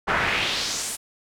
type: noise with band-pass filter sweep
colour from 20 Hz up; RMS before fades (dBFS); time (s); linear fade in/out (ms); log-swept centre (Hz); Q
brown; -25; 0.07-0.97; 20; 1300 to 10000; 2.1
effects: none